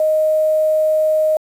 sine tone with quantisation, 622.3 Hz, D#5, in tune, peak -12 dBFS, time 0-1.37 s, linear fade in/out 2 ms, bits 6, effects resampled to 32000 Hz

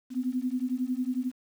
sine beating tone pair, 247.8 / 258.8 Hz, B3 / C4, +6 / -19 cents, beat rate 11 Hz, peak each -30 dBFS, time 0.1-1.32 s, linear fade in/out 50 ms, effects 9-bit

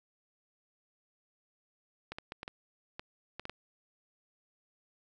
clicks, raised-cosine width 0.3 ms, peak -24 dBFS, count 9, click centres 2.12 / 2.185 / 2.321 / 2.431 / 2.479 / 2.995 / 3.396 / 3.454 / 3.496 s, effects none

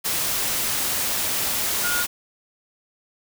sine tone in noise, 1429 Hz, F6, 39 cents sharp, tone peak -24 dBFS, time 1.83-2.04 s, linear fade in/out 20 ms, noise white, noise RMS -24 dBFS, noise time 0.04-2.07 s, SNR -3 dB, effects none

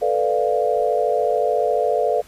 sine chord, B half-diminished seventh, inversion third, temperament equal, 440 / 493.9 / 587.3 / 698.5 Hz, A4 / B4 / D5 / F5, 0 / 0 / 0 / 0 cents, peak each -22 dBFS, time 0.01-2.22 s, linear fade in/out 20 ms, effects pink hiss -48 dBFS RMS until 2.27 s + resampled to 32000 Hz

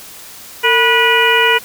harmonic tone with a mistuned harmonic, 487.1 Hz, B4, 24 cents flat, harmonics 1 / 2 / 3 / 4 / 5 / 6, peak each -16 / -16 / -16 / -16 / -16 / -16 dBFS, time 0.63-1.59 s, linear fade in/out 20 ms, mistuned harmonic 1, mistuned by -120 cents, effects white hiss -35 dBFS RMS until 1.64 s

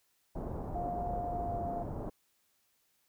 pink low-pass noise, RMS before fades -39 dBFS, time 0.35-2.1 s, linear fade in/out 10 ms, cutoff 860 Hz, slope 24 dB/octave
sine tone with pitch glide, 705 to 695.3 Hz, F5 to F5, +16 to -8 cents, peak -35 dBFS, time 0.74-1.84 s, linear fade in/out 20 ms, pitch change -24 cents, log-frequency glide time 1.33-1.56 s
effects white hiss -74 dBFS RMS until 3.08 s

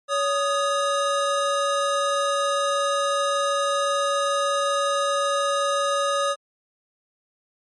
square tone pair together, 562.7 / 1243 Hz, C#5 / D#6, +26 / -2 cents, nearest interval octave + major second, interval 1372 cents, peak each -24 dBFS, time 0.08-6.36 s, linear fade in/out 50 ms, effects MP3 48 kbps

